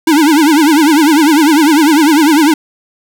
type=tone with vibrato; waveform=square; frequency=304.9 Hz; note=D#4; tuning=35 cents flat; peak=-6 dBFS; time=0.07-2.54 s; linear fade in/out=5 ms; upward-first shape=triangle; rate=10 Hz; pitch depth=180 cents each way; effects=none